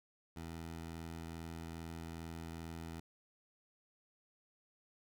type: tone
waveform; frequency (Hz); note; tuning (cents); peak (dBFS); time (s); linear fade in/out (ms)
15% pulse; 82.41; E2; 0; -38; 0.36-3; 5
effects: none